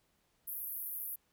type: band-pass noise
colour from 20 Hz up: pink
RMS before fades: -41 dBFS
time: 0.47-1.16 s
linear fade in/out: 10 ms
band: 11000 to 16000 Hz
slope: 96 dB/octave
effects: pink hiss -75 dBFS RMS until 1.32 s